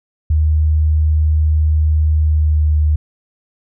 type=tone with pitch glide; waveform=sine; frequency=77.2 to 76.05 Hz; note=D#2 to D#2; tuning=-13 to -39 cents; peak=-10 dBFS; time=0.3-2.96 s; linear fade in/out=5 ms; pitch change=-26 cents; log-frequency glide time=2.21-2.73 s; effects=none